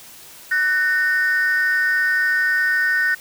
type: tone pair together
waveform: sine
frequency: 1498 / 1831.7 Hz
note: F#6 / A#6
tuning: +21 / -31 cents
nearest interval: minor third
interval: 348 cents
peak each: -17 dBFS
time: 0.51-3.15 s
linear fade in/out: 10 ms
effects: tanh soft clip ceiling -11 dBFS + white hiss -42 dBFS RMS until 3.2 s